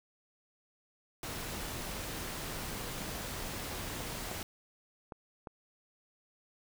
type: noise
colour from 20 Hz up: pink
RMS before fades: -40 dBFS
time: 1.23-4.43 s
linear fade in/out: 2 ms
type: clicks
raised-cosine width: 1 ms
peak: -29 dBFS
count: 4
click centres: 4.006 / 4.314 / 5.122 / 5.472 s
effects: none